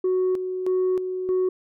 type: tone with tremolo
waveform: sine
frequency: 370 Hz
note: F#4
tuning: in tune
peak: -17 dBFS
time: 0.04-1.49 s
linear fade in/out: 5 ms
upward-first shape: square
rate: 1.6 Hz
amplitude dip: 60%
effects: tanh soft clip ceiling -17 dBFS